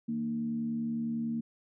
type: tone with frequency modulation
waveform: sine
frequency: 230 Hz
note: A#3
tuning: 23 cents flat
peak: -30 dBFS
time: 0.08-1.41 s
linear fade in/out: 10 ms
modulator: 70.8 Hz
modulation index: 0.47
effects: none